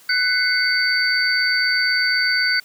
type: tone cluster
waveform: sine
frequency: 1494 / 2038 / 2166 / 4582 Hz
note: F#6 / C7 / C#7 / D8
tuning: +16 / -46 / -41 / -44 cents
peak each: -19 / -27 / -25 / -20 dBFS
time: 0.09-2.6 s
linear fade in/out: 5 ms
effects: white hiss -49 dBFS RMS until 2.64 s + high-pass 100 Hz 12 dB/octave